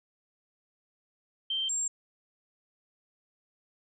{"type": "tone pair in turn", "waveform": "sine", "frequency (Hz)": [3136, 7439], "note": ["G7", "A#8"], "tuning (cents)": [0, -5], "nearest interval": "octave + minor third", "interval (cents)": 1495, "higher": "second", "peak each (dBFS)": -28, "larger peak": "neither", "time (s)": [[1.5, 1.69], [1.69, 1.88]], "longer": "neither", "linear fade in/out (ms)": 5, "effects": []}